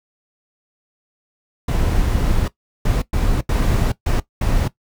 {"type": "noise bursts at uneven times", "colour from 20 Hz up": "brown", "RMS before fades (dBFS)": -17, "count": 6, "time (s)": [[1.68, 2.48], [2.85, 3.02], [3.13, 3.41], [3.49, 3.92], [4.06, 4.2], [4.41, 4.68]], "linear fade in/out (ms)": 5, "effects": ["noise-tail reverb RT60 0.1 s tail -17 dB re dry"]}